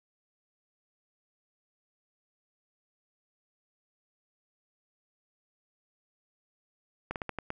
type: slowing click train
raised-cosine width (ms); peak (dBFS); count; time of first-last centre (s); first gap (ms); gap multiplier
0.5; -19; 6; 7.11-7.504; 48; 1.25
effects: none